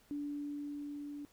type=tone with level ramp; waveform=sine; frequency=290 Hz; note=D4; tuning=22 cents flat; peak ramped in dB=-36 to -42 dBFS; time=0.11-1.25 s; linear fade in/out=0 ms; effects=pink hiss -67 dBFS RMS until 1.32 s